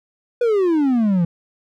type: exponential sweep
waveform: triangle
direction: down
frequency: 495.8 to 165.2 Hz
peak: -12 dBFS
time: 0.41-1.25 s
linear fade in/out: 5 ms
effects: none